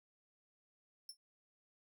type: tone with exponential decay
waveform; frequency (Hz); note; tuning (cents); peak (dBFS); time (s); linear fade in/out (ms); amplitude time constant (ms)
sawtooth; 5380; E8; +34; -40; 1.09-1.17; 2; 17
effects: none